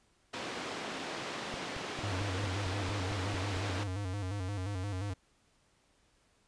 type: band-pass noise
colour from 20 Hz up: pink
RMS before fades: -40 dBFS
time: 0.33-3.84 s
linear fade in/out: 10 ms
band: 240 to 4400 Hz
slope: 12 dB/octave
type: click train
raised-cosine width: 5 ms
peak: -32 dBFS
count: 10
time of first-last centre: 1.54-3.567 s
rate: 4.44 Hz
type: tone with vibrato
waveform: square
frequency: 97 Hz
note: G2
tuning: 18 cents flat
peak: -35 dBFS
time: 2.03-5.14 s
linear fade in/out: 10 ms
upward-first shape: square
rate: 5.7 Hz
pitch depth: 87 cents each way
effects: pink hiss -70 dBFS RMS until 6.47 s + resampled to 22050 Hz